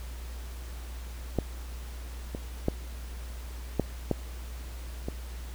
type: clicks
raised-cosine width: 2 ms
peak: -12 / -21 / -11 / -10 / -11 / -19 dBFS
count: 6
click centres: 1.387 / 2.349 / 2.684 / 3.797 / 4.113 / 5.085 s
effects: added 60 Hz sine -37 dBFS peak until 5.54 s + pink hiss -49 dBFS RMS until 5.54 s